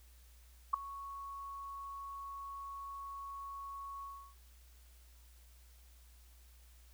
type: tone with ADSR envelope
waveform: sine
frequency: 1108.7 Hz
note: C#6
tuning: in tune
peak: -23 dBFS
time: 0.73-4.35 s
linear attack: 11 ms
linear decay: 4 ms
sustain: -20 dB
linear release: 320 ms
effects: added 60 Hz sine -58 dBFS peak until 6.93 s + white hiss -67 dBFS RMS until 6.93 s